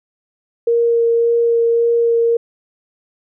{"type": "tone with vibrato", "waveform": "sine", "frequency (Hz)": 466.2, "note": "A#4", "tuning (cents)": 0, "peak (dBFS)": -11, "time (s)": [0.67, 2.37], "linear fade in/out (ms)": 5, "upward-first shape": "sine", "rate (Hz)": 1.8, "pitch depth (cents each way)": 9, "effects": []}